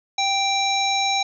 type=harmonic tone with a mistuned harmonic; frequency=784 Hz; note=G5; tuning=in tune; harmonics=1 / 3 / 5 / 7 / 8; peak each=-22 / -26 / -23 / -33 / -31 dBFS; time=0.18-1.23 s; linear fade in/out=5 ms; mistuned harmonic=8; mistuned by=+72 cents; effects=none